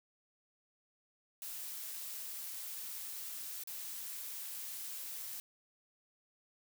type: noise with dropouts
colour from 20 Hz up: blue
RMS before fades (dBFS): -44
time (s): 1.42-5.4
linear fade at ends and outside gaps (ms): 0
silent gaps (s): 3.636-3.674
effects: none